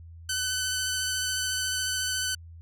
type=tone with vibrato; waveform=10% pulse; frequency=1511 Hz; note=F#6; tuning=36 cents sharp; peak=-18 dBFS; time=0.29-2.35 s; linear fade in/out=5 ms; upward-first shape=sine; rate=14 Hz; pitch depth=17 cents each way; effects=added 83 Hz sine -43 dBFS peak until 2.61 s